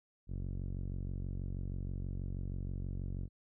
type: tone with low-pass filter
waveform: 5% pulse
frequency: 46.25 Hz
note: F#1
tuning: in tune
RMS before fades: -39 dBFS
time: 0.27-3.29 s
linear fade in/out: 50 ms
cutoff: 110 Hz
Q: 0.6
effects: none